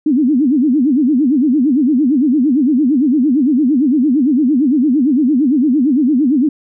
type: tone with vibrato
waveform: sine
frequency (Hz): 273.9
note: C#4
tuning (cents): -21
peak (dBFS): -9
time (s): 0.06-6.49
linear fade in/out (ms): 5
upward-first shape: sine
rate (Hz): 8.8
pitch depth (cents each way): 250
effects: none